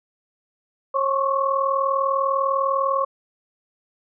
sine tone cluster, 542 / 1080 / 1120 Hz, C#5 / C#6 / C#6, -39 / -45 / +18 cents, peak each -23 dBFS, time 0.94-3.05 s, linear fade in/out 10 ms, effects none

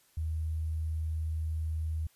sine tone with sample-and-hold, 79.3 Hz, D#2, 33 cents sharp, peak -30 dBFS, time 0.17-2.07 s, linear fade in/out 5 ms, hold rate 11025 Hz, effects white hiss -66 dBFS RMS until 2.15 s + resampled to 32000 Hz

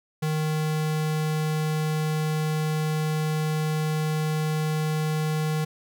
square tone, 155 Hz, D#3, 6 cents flat, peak -24 dBFS, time 0.22-5.65 s, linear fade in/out 10 ms, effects none

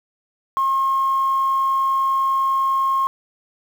sine tone, 1075 Hz, C6, 47 cents sharp, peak -15 dBFS, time 0.57-3.07 s, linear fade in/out 0 ms, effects tanh soft clip ceiling -12 dBFS + 7-bit

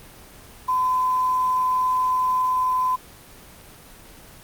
sine tone with quantisation, 1016 Hz, B5, 49 cents sharp, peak -18 dBFS, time 0.68-2.96 s, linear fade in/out 10 ms, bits 7, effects pink hiss -45 dBFS RMS until 4.43 s + Opus 24 kbps

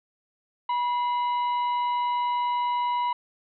harmonic tone with a mistuned harmonic, 975 Hz, B5, 23 cents flat, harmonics 1 / 2 / 3 / 4, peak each -23 / -40 / -41 / -47 dBFS, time 0.69-3.13 s, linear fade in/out 5 ms, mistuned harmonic 2, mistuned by +100 cents, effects none

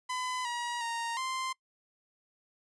sawtooth tone with pitch steps, 1009 / 956 / 929 / 1044 Hz, B5 / A#5 / A#5 / C6, +37 / +43 / -6 / -4 cents, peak -29 dBFS, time 0.09-1.53 s, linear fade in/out 10 ms, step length 360 ms, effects noise-tail reverb RT60 0.1 s tail -23 dB re dry + resampled to 22050 Hz

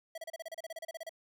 square tone bursts, 654 Hz, E5, 14 cents flat, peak -40 dBFS, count 16, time 0.15-1.094 s, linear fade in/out 5 ms, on 29 ms, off 32 ms, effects none

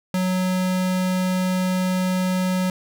square tone, 184.5 Hz, F#3, 5 cents flat, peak -20 dBFS, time 0.14-2.7 s, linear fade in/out 2 ms, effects none

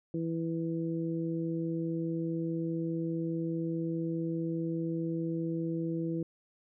harmonic tone, 164.81 Hz, E3, in tune, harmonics 1 / 2 / 3, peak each -34 / -33 / -41 dBFS, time 0.14-6.23 s, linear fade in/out 2 ms, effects none

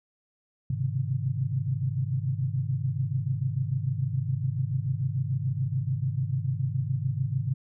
sine tone cluster, 102.5 / 128.6 / 135.5 / 155 Hz, G#2 / C3 / C#3 / D#3, -22 / -30 / -39 / -6 cents, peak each -32 / -29 / -30 / -35 dBFS, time 0.7-7.54 s, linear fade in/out 5 ms, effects none

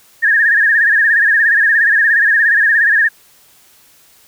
sine tone with vibrato, 1739 Hz, A6, 21 cents flat, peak -8 dBFS, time 0.22-3.09 s, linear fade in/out 20 ms, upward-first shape sine, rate 17 Hz, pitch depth 110 cents each way, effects white hiss -48 dBFS RMS until 4.27 s

